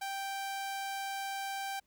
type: tone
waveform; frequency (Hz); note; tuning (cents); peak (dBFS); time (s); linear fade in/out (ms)
sawtooth; 784; G5; 0; -32; 0.01-1.8; 10
effects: pink hiss -75 dBFS RMS until 1.86 s